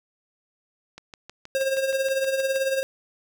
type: click train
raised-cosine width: 0.2 ms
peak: -23 dBFS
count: 11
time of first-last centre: 0.98-2.56 s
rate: 6.33 Hz
type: tone with tremolo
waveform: square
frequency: 536 Hz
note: C5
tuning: 42 cents sharp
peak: -20 dBFS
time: 1.55-2.83 s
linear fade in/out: 0 ms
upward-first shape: triangle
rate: 18 Hz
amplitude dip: 65%
effects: none